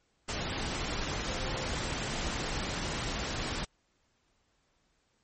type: tone in noise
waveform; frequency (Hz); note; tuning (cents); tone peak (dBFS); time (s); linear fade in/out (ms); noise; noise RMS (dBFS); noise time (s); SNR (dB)
sine; 521; C5; -7; -42; 1.28-1.66; 10; pink; -34; 0.28-3.65; -11
effects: pink hiss -73 dBFS RMS until 5.23 s + MP3 32 kbps